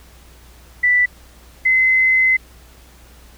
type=tone pair in turn; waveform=sine; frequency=1975.5 / 2049 Hz; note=B6 / C7; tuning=0 / -37 cents; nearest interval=minor second; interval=63 cents; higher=second; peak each=-11 / -11 dBFS; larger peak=neither; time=0.83-1.06 / 1.65-2.37 s; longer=second; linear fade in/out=10 ms; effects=added 60 Hz sine -44 dBFS peak until 3.37 s + pink hiss -48 dBFS RMS until 3.37 s